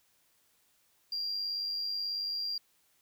triangle tone with amplitude modulation, 4766 Hz, D8, 25 cents sharp, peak -27 dBFS, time 1.12-2.58 s, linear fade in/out 5 ms, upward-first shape sine, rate 98.4 Hz, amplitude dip 50%, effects tanh soft clip ceiling -29 dBFS + white hiss -70 dBFS RMS until 3.01 s

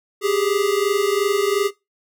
square tone pair together, 392.5 / 415.3 Hz, G4 / G#4, +2 / 0 cents, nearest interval minor second, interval 98 cents, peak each -21 dBFS, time 0.21-1.71 s, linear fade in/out 50 ms, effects noise-tail reverb RT60 0.2 s tail -18 dB re dry

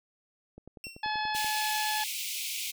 click train, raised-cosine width 2 ms, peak -33 dBFS, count 10, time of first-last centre 0.58-1.445 s, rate 10.4 Hz
25% pulse tone with exponential decay, 2720 Hz, F7, 46 cents flat, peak -32 dBFS, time 0.84-1.13 s, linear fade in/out 1 ms, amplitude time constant 63 ms
harmonic tone, 856 Hz, A5, 48 cents flat, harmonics 1 / 2 / 3 / 4 / 5 / 6, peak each -31 / -35 / -40 / -40 / -41 / -44 dBFS, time 1.03-2.04 s, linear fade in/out 5 ms
pink high-pass noise, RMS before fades -35 dBFS, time 1.34-2.72 s, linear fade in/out 20 ms, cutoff 2200 Hz, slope 96 dB/octave
effects none

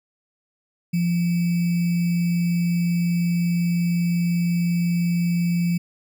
sine tone with sample-and-hold, 172.8 Hz, F3, 18 cents flat, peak -18 dBFS, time 0.93-5.78 s, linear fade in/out 10 ms, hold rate 2450 Hz, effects none

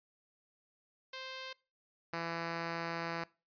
5% pulse tone pair in turn, 523.3 / 167.42 Hz, C5 / E3, 0 / +27 cents, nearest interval octave + minor sixth, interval 1973 cents, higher first, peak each -30 / -25 dBFS, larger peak second, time 1.13-1.53 / 2.13-3.24 s, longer second, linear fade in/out 5 ms, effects noise-tail reverb RT60 0.3 s tail -22 dB re dry + resampled to 11025 Hz

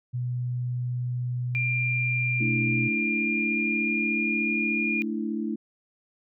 sine tone, 123.47 Hz, B2, in tune, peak -26 dBFS, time 0.13-2.89 s, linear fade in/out 20 ms
sine tone with pitch glide, 2385 to 2421 Hz, D7 to D#7, +26 to -48 cents, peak -25 dBFS, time 1.55-5.02 s, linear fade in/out 0 ms, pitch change +26 cents, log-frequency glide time 2.38-4.58 s
sine chord, A suspended fourth, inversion none, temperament just, 220 / 293.3 / 330 Hz, A3 / D4 / E4, 0 / -2 / +2 cents, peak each -29 / -33 / -32 dBFS, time 2.4-5.56 s, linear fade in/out 10 ms
effects none

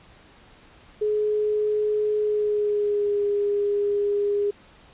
sine tone with pitch glide, 422.7 to 408.5 Hz, G#4 to G#4, +31 to -29 cents, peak -20 dBFS, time 1.01-4.51 s, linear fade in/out 10 ms, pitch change -60 cents, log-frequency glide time 2.21-3.23 s, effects pink hiss -52 dBFS RMS until 4.93 s + resampled to 8000 Hz

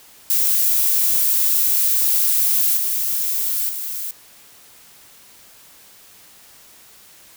violet noise with level steps, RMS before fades -17 / -21 / -27 dBFS, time 0.3-4.11 s, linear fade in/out 2 ms, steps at 2.77 / 3.69 s, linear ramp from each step 2 ms, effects white hiss -47 dBFS RMS until 7.36 s

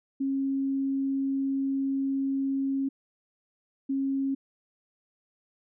sine tone pair in turn, 271.7 / 271.7 Hz, C#4 / C#4, -35 / -35 cents, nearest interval unison, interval 0 cents, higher neither, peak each -25 dBFS, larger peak neither, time 0.2-2.89 / 3.89-4.35 s, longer first, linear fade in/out 10 ms, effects none

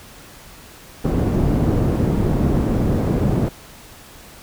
white low-pass noise, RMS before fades -18 dBFS, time 1.04-3.49 s, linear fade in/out 10 ms, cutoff 260 Hz, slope 12 dB/octave, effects pink hiss -42 dBFS RMS until 4.42 s

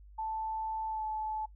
sine tone with pitch glide, 880 to 866.4 Hz, A5 to A5, 0 to -27 cents, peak -33 dBFS, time 0.18-1.46 s, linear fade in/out 10 ms, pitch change -27 cents, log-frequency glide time 0.88-1.04 s, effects noise-tail reverb RT60 0.1 s tail -20 dB re dry + added 50 Hz sine -51 dBFS peak until 1.55 s

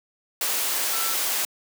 sine tone in noise, 1339 Hz, E6, 27 cents sharp, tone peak -33 dBFS, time 0.93-1.14 s, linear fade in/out 2 ms, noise white, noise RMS -25 dBFS, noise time 0.41-1.45 s, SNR -11 dB, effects high-pass 400 Hz 12 dB/octave

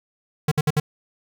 square tone bursts, 151.1 Hz, D3, 50 cents sharp, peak -17 dBFS, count 4, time 0.48-0.8 s, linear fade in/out 5 ms, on 35 ms, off 60 ms, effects 9-bit

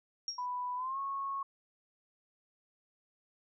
sine tone with exponential decay, 5588 Hz, F8, in tune, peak -31 dBFS, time 0.28-0.46 s, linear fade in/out 1 ms, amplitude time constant 38 ms
sine tone with pitch glide, 990 to 1098.5 Hz, B5 to C#6, +4 to -16 cents, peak -34 dBFS, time 0.38-1.43 s, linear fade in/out 5 ms, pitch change +180 cents, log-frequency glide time 0.76-0.99 s
effects none

